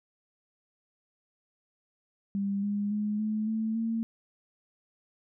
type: tone with pitch steps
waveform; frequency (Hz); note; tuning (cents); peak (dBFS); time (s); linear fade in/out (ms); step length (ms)
sine; 199 / 204.2 / 209.6 / 215.1 / 220.8 / 226.6; G3 / G#3 / G#3 / A3 / A3 / A#3; +26 / -29 / +16 / -39 / +6 / -49; -27; 2.35-4.03; 0; 280
effects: none